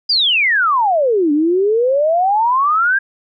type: exponential two-way sweep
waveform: sine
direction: down then up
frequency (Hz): 4978 to 286.4 to 1631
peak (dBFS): -11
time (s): 0.09-2.99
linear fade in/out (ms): 10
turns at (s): 1.32
effects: none